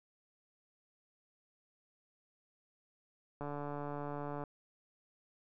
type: click train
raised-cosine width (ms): 1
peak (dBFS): -28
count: 150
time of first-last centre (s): 3.41-4.438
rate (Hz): 145
effects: none